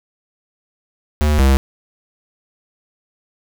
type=tone pair in turn; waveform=square; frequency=75.1 / 67.19 Hz; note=D2 / C2; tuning=+39 / +47 cents; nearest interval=major second; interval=192 cents; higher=first; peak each=-13 / -10 dBFS; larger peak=second; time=1.21-1.39 / 1.39-1.57 s; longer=neither; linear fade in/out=0 ms; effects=none